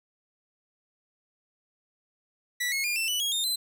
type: tone with pitch steps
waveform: sawtooth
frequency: 1959 / 2174 / 2412 / 2676 / 2969 / 3295 / 3656 / 4056 Hz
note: B6 / C#7 / D7 / E7 / F#7 / G#7 / A#7 / B7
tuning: -15 / -34 / +46 / +25 / +5 / -14 / -34 / +45 cents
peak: -23 dBFS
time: 2.6-3.56 s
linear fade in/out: 10 ms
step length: 120 ms
effects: none